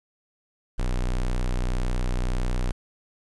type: tone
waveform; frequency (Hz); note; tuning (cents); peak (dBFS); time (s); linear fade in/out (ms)
square; 30.87; B0; 0; -23; 0.78-2.72; 10
effects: resampled to 24000 Hz + 9-bit